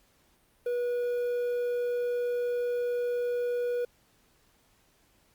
triangle tone with quantisation, 485.6 Hz, B4, 29 cents flat, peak -25 dBFS, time 0.66-3.85 s, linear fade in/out 5 ms, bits 9, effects pink hiss -66 dBFS RMS until 5.34 s + Opus 48 kbps

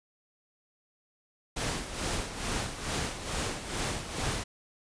pink noise with tremolo, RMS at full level -31 dBFS, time 1.56-4.44 s, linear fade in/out 10 ms, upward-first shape sine, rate 2.3 Hz, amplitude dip 65%, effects resampled to 22050 Hz

